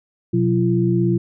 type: tone cluster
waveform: sine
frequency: 124.9 / 181.7 / 340.4 Hz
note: B2 / F#3 / F4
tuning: +20 / -31 / -44 cents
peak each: -19 dBFS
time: 0.33-1.18 s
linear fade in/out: 10 ms
effects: none